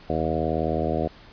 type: harmonic tone with a mistuned harmonic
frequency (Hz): 79.4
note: D#2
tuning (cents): +36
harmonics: 1 / 2 / 3 / 4 / 5 / 6 / 7 / 8 / 9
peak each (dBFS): -31 / -31 / -31 / -31 / -31 / -31 / -31 / -31 / -31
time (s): 0.09-1.08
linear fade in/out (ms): 10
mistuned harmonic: 1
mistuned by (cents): -45
effects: pink hiss -49 dBFS RMS until 1.32 s + resampled to 11025 Hz